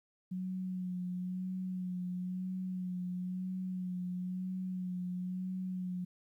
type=tone with vibrato; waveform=sine; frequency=183 Hz; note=F#3; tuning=19 cents flat; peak=-35 dBFS; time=0.31-6.05 s; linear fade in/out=10 ms; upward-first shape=sine; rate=1 Hz; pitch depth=28 cents each way; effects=12-bit